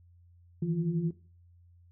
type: tone cluster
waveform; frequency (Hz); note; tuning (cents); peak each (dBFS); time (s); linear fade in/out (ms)
sine; 156.2 / 167.6 / 349.3; D#3 / E3 / F4; +7 / +29 / 0; -34 / -29 / -37; 0.62-1.11; 5
effects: noise-tail reverb RT60 0.4 s tail -17 dB re dry + added 87 Hz sine -56 dBFS peak until 1.91 s